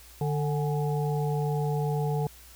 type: harmonic tone with a mistuned harmonic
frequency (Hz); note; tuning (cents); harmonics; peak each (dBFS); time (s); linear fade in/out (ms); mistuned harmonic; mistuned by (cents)
147.8; D3; +11; 1 / 3 / 5 / 6; -26 / -32 / -37 / -37; 0.21-2.27; 2; 6; -91
effects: added 60 Hz sine -52 dBFS peak until 2.55 s + white hiss -52 dBFS RMS until 2.55 s